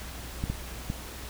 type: clicks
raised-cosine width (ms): 5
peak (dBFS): -17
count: 3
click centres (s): 0.439 / 0.5 / 0.901
effects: added 60 Hz sine -41 dBFS peak until 1.29 s + pink hiss -42 dBFS RMS until 1.29 s